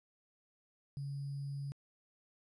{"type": "tone with sample-and-hold", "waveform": "sine", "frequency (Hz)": 140.2, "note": "C#3", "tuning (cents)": 20, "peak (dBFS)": -38, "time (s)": [0.97, 1.72], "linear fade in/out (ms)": 0, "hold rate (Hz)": 4900, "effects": ["resampled to 22050 Hz"]}